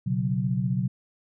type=chord; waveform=sine; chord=B suspended second; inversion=none; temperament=equal; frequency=123.47 / 138.59 / 185 Hz; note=B2 / C#3 / F#3; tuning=0 / 0 / 0 cents; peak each=-27 / -28 / -27 dBFS; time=0.06-0.88 s; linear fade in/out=10 ms; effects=none